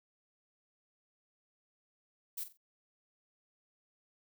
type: noise with echo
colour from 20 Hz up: violet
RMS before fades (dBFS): -39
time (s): 2.37-2.44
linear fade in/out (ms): 10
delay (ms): 45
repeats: 3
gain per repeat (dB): -11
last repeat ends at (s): 2.575
effects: none